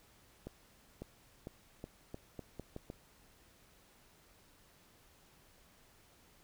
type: accelerating click train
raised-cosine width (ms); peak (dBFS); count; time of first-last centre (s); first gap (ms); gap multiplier
2; -30; 9; 0.47-2.901; 550; 0.82
effects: pink hiss -65 dBFS RMS until 6.43 s